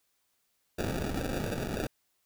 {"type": "noise with sample-and-hold", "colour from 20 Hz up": "blue", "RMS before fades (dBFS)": -33, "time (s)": [0.78, 1.87], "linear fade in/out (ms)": 5, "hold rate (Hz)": 1050, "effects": ["white hiss -75 dBFS RMS until 2.25 s"]}